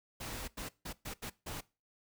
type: noise bursts at uneven times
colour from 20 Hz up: pink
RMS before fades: -42 dBFS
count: 6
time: 0.2-0.48 / 0.57-0.69 / 0.85-0.93 / 1.05-1.14 / 1.22-1.3 / 1.46-1.61 s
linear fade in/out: 10 ms
effects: noise-tail reverb RT60 0.3 s tail -21 dB re dry